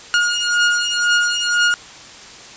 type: beating tone pair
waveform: sawtooth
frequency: 1429 / 1431 Hz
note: F6 / F6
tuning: +39 / +42 cents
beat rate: 2 Hz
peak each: -14 dBFS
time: 0.14-1.74 s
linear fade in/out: 0 ms
effects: white hiss -38 dBFS RMS until 2.56 s + resampled to 16000 Hz